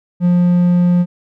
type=tone; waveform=triangle; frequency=176.6 Hz; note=F3; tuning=20 cents sharp; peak=-7 dBFS; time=0.2-1.06 s; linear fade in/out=50 ms; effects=none